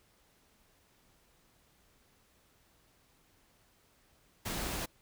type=noise; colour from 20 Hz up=pink; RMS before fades=-37 dBFS; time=4.45-4.86 s; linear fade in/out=10 ms; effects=pink hiss -68 dBFS RMS until 5.01 s